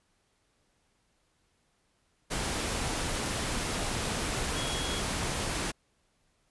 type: tone in noise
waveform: sine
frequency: 3322 Hz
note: G#7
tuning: in tune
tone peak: -38 dBFS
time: 4.55-5.01 s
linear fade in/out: 20 ms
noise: pink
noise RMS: -32 dBFS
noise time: 2.3-5.72 s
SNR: -9 dB
effects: pink hiss -72 dBFS RMS until 6.5 s + resampled to 24000 Hz

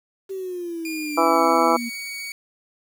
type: exponential sweep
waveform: sine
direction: down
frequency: 390 to 232.1 Hz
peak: -27 dBFS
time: 0.29-1.9 s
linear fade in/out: 20 ms
type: tone with pitch glide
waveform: sawtooth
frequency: 2421 to 2246 Hz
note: D#7 to C#7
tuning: -48 to +22 cents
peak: -27 dBFS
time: 0.85-2.32 s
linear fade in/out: 2 ms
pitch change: -130 cents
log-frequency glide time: 1.04-1.41 s
type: harmonic tone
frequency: 165.6 Hz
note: E3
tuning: 8 cents sharp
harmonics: 2 / 3 / 4 / 5 / 6 / 7 / 8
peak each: -23 / -23 / -23 / -23 / -23 / -23 / -23 dBFS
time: 1.17-1.77 s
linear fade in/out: 10 ms
effects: 8-bit

